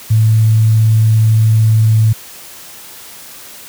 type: tone with quantisation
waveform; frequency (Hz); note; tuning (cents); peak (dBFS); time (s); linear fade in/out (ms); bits
sine; 110.3; A2; +5; -6; 0.1-2.13; 10; 6
effects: white hiss -34 dBFS RMS until 3.68 s + high-pass 60 Hz 12 dB/octave